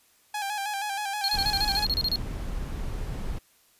sawtooth tone with vibrato, 815 Hz, G#5, 33 cents flat, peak -25 dBFS, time 0.34-1.85 s, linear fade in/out 5 ms, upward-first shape square, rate 6.3 Hz, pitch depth 52 cents each way
triangle tone bursts, 4274 Hz, C8, 36 cents sharp, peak -22 dBFS, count 13, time 1.24-2.158 s, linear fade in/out 0 ms, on 42 ms, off 31 ms
brown noise, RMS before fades -32 dBFS, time 1.33-3.39 s, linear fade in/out 10 ms
effects white hiss -62 dBFS RMS until 3.79 s + resampled to 32000 Hz

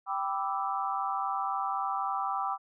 sine chord, E minor seventh, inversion first, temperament equal, 784 / 987.8 / 1174.7 / 1318.5 Hz, G5 / B5 / D6 / E6, 0 / 0 / 0 / 0 cents, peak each -33 / -36 / -33 / -37 dBFS, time 0.06-2.58 s, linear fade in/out 50 ms, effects none

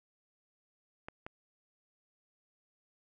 clicks, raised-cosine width 0.5 ms, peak -27 dBFS, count 2, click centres 1.085 / 1.265 s, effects none

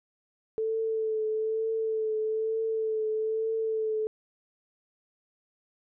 sine tone with vibrato, 440 Hz, A4, in tune, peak -26 dBFS, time 0.58-4.07 s, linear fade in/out 0 ms, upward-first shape triangle, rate 1.1 Hz, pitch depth 28 cents each way, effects none

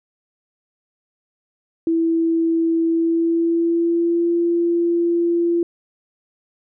sine tone with pitch glide, 329.6 to 341.6 Hz, E4 to F4, 0 to -38 cents, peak -15 dBFS, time 1.87-5.63 s, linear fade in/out 2 ms, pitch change +62 cents, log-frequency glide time 2.86-4.31 s, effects none

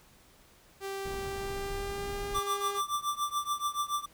sawtooth tone with pitch glide, 391.6 to 403.5 Hz, G4 to G#4, -2 to -50 cents, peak -31 dBFS, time 0.8-2.82 s, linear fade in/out 50 ms, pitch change +52 cents, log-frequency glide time 1.23-2.33 s
brown noise, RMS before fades -41 dBFS, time 1.05-2.39 s, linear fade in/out 5 ms
square tone with tremolo, 1174.7 Hz, D6, in tune, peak -27 dBFS, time 2.34-4.06 s, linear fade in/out 10 ms, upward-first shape triangle, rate 7 Hz, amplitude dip 95%
effects pink hiss -60 dBFS RMS until 4.13 s

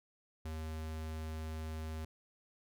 square tone, 79 Hz, D#2, 27 cents sharp, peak -40 dBFS, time 0.45-2.05 s, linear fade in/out 5 ms, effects none

